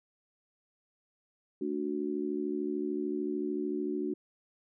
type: chord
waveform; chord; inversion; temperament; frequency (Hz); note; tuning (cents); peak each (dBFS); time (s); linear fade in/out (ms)
sine; D major; second; just; 220.2 / 293.7 / 367.1; A3 / D4 / F#4; +2 / 0 / -14; -38 / -34 / -34; 1.61-4.14; 5
effects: none